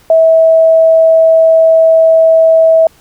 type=tone; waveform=sine; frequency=649 Hz; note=E5; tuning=27 cents flat; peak=-3 dBFS; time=0.1-2.87 s; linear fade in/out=2 ms; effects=pink hiss -46 dBFS RMS until 3 s